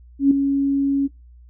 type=tone with ADSR envelope; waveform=sine; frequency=277.3 Hz; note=C#4; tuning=1 cent sharp; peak=-8 dBFS; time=0.19-1.08 s; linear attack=120 ms; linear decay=4 ms; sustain=-8 dB; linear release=23 ms; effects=noise-tail reverb RT60 0.2 s tail -20 dB re dry + added 60 Hz sine -43 dBFS peak until 1.49 s